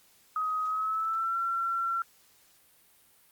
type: tone with pitch glide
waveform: sine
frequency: 1260 to 1358.3 Hz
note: D#6 to F6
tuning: +21 to -49 cents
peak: -27 dBFS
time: 0.36-2.02 s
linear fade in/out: 2 ms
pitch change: +130 cents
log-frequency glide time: 0.65-1.36 s
effects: white hiss -62 dBFS RMS until 3.31 s + Opus 48 kbps